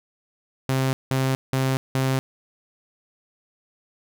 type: tone bursts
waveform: sawtooth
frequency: 132.4 Hz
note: C3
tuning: 21 cents sharp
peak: -16 dBFS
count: 4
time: 0.69-2.19 s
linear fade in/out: 0 ms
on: 240 ms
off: 180 ms
effects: none